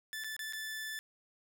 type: tone with dropouts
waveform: sawtooth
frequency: 1751 Hz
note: A6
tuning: 9 cents flat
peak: -35 dBFS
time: 0.13-0.99 s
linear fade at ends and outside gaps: 0 ms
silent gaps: 0.238-0.244 / 0.365-0.392 / 0.525-0.533 s
effects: none